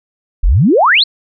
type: exponential sweep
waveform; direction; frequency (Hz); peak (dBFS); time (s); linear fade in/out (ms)
sine; up; 33 to 4575; -6; 0.43-1.04; 10
effects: none